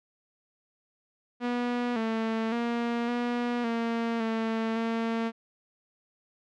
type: tone with pitch steps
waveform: sawtooth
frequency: 243.1 / 223.5 / 235.9 / 241.3 / 230.9 / 224.1 / 227.8 Hz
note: B3 / A3 / A#3 / B3 / A#3 / A3 / A#3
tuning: -27 / +27 / +21 / -40 / -16 / +32 / -40 cents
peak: -23 dBFS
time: 1.4-5.32 s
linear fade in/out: 50 ms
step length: 560 ms
effects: low-pass 3000 Hz 12 dB/octave